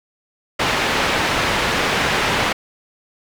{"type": "low-pass noise", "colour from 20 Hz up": "white", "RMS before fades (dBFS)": -19, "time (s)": [0.59, 2.53], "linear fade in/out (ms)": 10, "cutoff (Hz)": 2400, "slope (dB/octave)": 12, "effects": []}